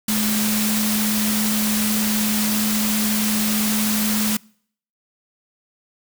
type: tone in noise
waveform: sine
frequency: 213.4 Hz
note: G#3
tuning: 47 cents sharp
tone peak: -20 dBFS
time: 0.08-4.37 s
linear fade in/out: 5 ms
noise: white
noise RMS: -23 dBFS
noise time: 0.08-4.37 s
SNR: 0 dB
effects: noise-tail reverb RT60 0.6 s tail -26 dB re dry